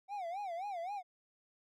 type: tone with vibrato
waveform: triangle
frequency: 744 Hz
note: F#5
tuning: 9 cents sharp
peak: -36 dBFS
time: 0.08-1.03 s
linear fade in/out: 50 ms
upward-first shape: sine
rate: 3.8 Hz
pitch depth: 190 cents each way
effects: none